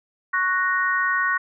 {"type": "chord", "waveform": "sine", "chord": "F# major", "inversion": "second", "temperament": "equal", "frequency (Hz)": [1108.7, 1480, 1864.7], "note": ["C#6", "F#6", "A#6"], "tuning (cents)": [0, 0, 0], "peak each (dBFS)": [-24, -23, -23], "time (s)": [0.33, 1.38], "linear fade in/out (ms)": 10, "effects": []}